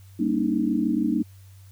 sine chord, Eb dominant seventh, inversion first, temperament equal with one note detuned, 196 / 233.1 / 284.5 / 311.1 Hz, G3 / Bb3 / Db4 / Eb4, 0 / 0 / +45 / 0 cents, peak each -28 / -25 / -27 / -25 dBFS, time 0.19-1.23 s, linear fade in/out 10 ms, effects added 96 Hz sine -45 dBFS peak until 1.71 s + white hiss -59 dBFS RMS until 1.71 s

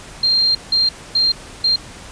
sine tone bursts at uneven times, 4186 Hz, C8, in tune, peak -12 dBFS, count 4, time 0.23-0.55 / 0.72-0.89 / 1.15-1.32 / 1.64-1.76 s, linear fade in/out 5 ms, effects pink hiss -37 dBFS RMS until 2.11 s + resampled to 22050 Hz

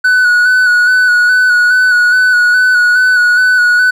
triangle tone with vibrato, 1480 Hz, F#6, in tune, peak -4 dBFS, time 0.04-3.91 s, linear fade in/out 10 ms, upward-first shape square, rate 2.4 Hz, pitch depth 24 cents each way, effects none

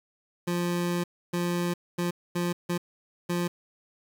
25% pulse tone bursts at uneven times, 174.7 Hz, F3, 1 cent sharp, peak -22 dBFS, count 6, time 0.47-1.04 / 1.33-1.74 / 1.98-2.11 / 2.35-2.53 / 2.69-2.78 / 3.29-3.48 s, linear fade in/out 10 ms, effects 8-bit

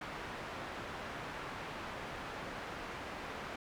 white low-pass noise, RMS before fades -44 dBFS, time 0.01-3.56 s, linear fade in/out 5 ms, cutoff 1600 Hz, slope 12 dB/octave, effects none

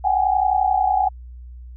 sine tone cluster, 741 / 772 / 833 Hz, F#5 / G5 / G#5, +2 / -27 / +5 cents, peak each -20 dBFS, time 0.04-1.09 s, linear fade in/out 10 ms, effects added 61 Hz sine -35 dBFS peak until 1.76 s

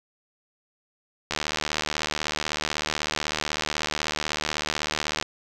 click train, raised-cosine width 0.2 ms, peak -8 dBFS, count 299, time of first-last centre 1.31-5.226 s, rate 76.1 Hz, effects none

